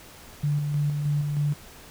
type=tone with tremolo; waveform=sine; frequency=146.5 Hz; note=D3; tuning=4 cents flat; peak=-21 dBFS; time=0.43-1.54 s; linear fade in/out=10 ms; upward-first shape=square; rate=3.2 Hz; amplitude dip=35%; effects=pink hiss -47 dBFS RMS until 1.9 s